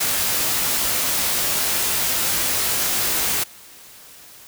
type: noise with comb filter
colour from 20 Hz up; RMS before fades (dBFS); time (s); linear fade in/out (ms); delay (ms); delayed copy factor
white; -21; 0-3.44; 10; 19; +0.55
effects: white hiss -44 dBFS RMS until 4.47 s

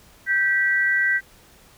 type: tone pair together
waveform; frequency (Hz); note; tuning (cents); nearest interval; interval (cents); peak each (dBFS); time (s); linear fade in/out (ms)
sine; 1564.7 / 1951; G6 / B6; -4 / -22; major third; 382; -20; 0.26-1.21; 50
effects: pink hiss -52 dBFS RMS until 1.77 s

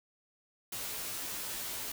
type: noise with comb filter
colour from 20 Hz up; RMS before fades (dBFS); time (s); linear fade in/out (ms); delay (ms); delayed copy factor
white; -39; 0.72-1.92; 5; 13; -0.75
effects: none

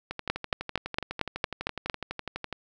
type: two click trains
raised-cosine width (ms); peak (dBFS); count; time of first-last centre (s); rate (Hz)
0.3; -9 / -17; 8 / 30; 0.3-1.898 / 0.11-2.527; 4.38 / 12
effects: none

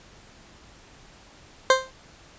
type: tone with exponential decay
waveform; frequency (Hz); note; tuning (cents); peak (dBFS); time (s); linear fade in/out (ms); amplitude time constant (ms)
20% pulse; 523.3; C5; 0; -6; 1.7-1.91; 2; 44
effects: pink hiss -51 dBFS RMS until 2.38 s + resampled to 16000 Hz

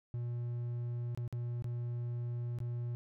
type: tone with dropouts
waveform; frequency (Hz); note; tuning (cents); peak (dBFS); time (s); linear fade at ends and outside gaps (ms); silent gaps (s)
triangle; 120; B2; -49; -33; 0.14-2.95; 0; 1.149-1.175 / 1.278-1.326 / 1.623-1.643 / 2.587-2.603
effects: none

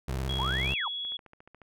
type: tone with vibrato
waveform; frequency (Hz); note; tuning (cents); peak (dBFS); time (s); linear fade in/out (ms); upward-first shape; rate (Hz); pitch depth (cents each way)
25% pulse; 65.41; C2; 0; -26; 0.08-0.74; 5; sine; 18; 150
type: tone with pitch glide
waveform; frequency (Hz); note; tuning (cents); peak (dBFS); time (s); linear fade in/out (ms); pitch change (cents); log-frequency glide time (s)
sine; 3322 to 3357; G#7 to G#7; 0 to +18; -32; 0.29-1.17; 5; +18; 0.46-0.88
type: linear two-way sweep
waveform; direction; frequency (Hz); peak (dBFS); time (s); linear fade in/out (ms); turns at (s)
sine; up then down; 819 to 2794 to 819; -30; 0.39-0.88; 2; 0.74
type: click train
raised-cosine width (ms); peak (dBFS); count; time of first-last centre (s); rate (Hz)
0.5; -36; 9; 1.05-1.617; 14.1
effects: none

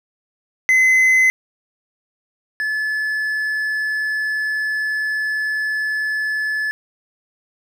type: tone pair in turn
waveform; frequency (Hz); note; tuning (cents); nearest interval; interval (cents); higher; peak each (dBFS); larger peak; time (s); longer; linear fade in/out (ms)
triangle; 2043 / 1725.5; C7 / A6; -42 / -34; minor third; 292; first; -9 / -17; first; 0.69-1.3 / 2.6-6.71; second; 0
effects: none

